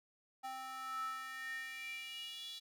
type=tone with high-pass filter sweep; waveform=square; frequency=261.6 Hz; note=C4; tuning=in tune; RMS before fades=-45 dBFS; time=0.43-2.6 s; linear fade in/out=20 ms; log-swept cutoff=880 to 3700 Hz; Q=7.8; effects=none